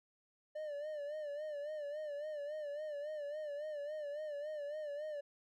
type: tone with vibrato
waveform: triangle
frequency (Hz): 595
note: D5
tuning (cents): +22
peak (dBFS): -38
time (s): 0.55-5.21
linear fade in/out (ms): 10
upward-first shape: sine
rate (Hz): 3.6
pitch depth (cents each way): 74
effects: none